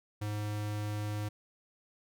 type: tone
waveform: square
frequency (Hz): 104.9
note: G#2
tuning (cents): +18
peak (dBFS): -34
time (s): 0.21-1.29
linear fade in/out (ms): 10
effects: none